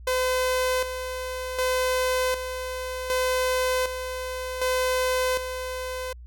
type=tone with tremolo; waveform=sawtooth; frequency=510 Hz; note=C5; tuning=44 cents flat; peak=-18 dBFS; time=0.07-6.13 s; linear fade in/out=5 ms; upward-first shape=square; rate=0.66 Hz; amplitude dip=60%; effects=added 60 Hz sine -40 dBFS peak until 6.26 s

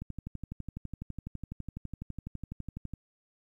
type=click train; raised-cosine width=5 ms; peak=-26 dBFS; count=36; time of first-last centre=0.02-2.937 s; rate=12 Hz; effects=11-bit

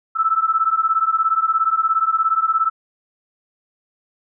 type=beating tone pair; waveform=sine; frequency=1308 / 1325 Hz; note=E6 / E6; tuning=-14 / +9 cents; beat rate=17 Hz; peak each=-18 dBFS; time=0.15-2.7 s; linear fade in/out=20 ms; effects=none

